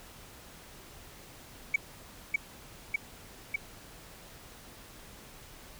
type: tone with echo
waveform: sine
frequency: 2268 Hz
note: C#7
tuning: 39 cents sharp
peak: -20 dBFS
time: 1.74-1.76 s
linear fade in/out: 5 ms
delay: 600 ms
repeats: 3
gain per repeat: -2 dB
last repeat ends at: 3.56 s
effects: tanh soft clip ceiling -19 dBFS + pink hiss -51 dBFS RMS until 5.79 s